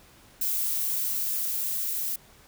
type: noise with level ramp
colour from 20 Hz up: violet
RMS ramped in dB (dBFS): -27 to -30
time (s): 0.41-2.16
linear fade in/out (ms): 5
effects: pink hiss -55 dBFS RMS until 2.47 s